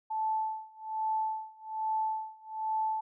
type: tone with tremolo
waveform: sine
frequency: 875 Hz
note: A5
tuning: 10 cents flat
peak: -27 dBFS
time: 0.1-3.01 s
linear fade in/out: 10 ms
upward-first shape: sine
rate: 1.2 Hz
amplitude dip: 95%
effects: none